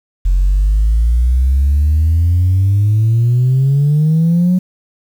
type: exponential sweep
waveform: sine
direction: up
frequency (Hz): 43.65 to 185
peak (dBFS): -7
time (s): 0.25-4.59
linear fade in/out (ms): 10
effects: tanh soft clip ceiling -6 dBFS + 7-bit